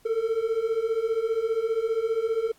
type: beating tone pair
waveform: triangle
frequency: 440 / 455 Hz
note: A4 / A#4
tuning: 0 / -42 cents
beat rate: 15 Hz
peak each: -26 / -23 dBFS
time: 0.05-2.52 s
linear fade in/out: 10 ms
effects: pink hiss -60 dBFS RMS until 2.58 s + AAC 64 kbps